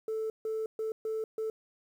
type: tone bursts at uneven times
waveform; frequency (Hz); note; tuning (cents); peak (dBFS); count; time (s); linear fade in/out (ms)
sine; 440; A4; 0; -29; 5; 0.08-0.3 / 0.45-0.66 / 0.79-0.92 / 1.05-1.24 / 1.38-1.5; 2
effects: tanh soft clip ceiling -28 dBFS + 10-bit